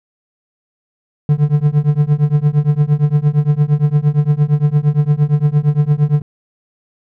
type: tone with tremolo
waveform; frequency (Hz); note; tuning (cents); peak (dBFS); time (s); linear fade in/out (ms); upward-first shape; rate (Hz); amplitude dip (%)
triangle; 147.8; D3; +11; -4; 1.29-6.22; 2; triangle; 8.7; 100
effects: none